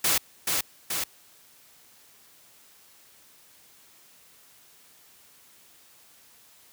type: noise with echo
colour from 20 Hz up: white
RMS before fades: -23 dBFS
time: 0.04-0.18 s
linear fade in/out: 5 ms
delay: 430 ms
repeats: 2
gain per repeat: -3 dB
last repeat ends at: 1.04 s
effects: white hiss -56 dBFS RMS until 6.72 s + high-pass 60 Hz 12 dB/octave